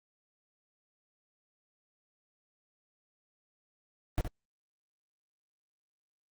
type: noise with echo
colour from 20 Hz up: brown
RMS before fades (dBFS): -27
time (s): 4.18-4.21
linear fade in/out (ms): 0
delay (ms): 67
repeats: 1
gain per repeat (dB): -8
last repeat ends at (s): 4.277
effects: Opus 32 kbps